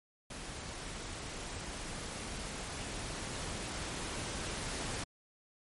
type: noise with level ramp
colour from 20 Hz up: pink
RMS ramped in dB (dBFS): -44 to -38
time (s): 0.3-5.04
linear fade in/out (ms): 5
effects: MP3 48 kbps